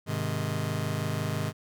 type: chord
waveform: sawtooth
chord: Ab major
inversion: none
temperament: just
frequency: 103.83 / 129.78 / 155.74 Hz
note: Ab2 / C3 / Eb3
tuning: 0 / -14 / +2 cents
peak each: -28 / -29 / -28 dBFS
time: 0.06-1.53 s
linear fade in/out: 50 ms
effects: none